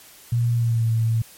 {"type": "tone with pitch glide", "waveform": "sine", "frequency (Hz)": [118.8, 113.5], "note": ["A#2", "A#2"], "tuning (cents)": [33, -46], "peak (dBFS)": -17, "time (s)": [0.32, 1.22], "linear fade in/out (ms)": 5, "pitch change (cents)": -79, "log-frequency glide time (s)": [0.54, 0.87], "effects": ["white hiss -47 dBFS RMS until 1.37 s", "MP3 64 kbps"]}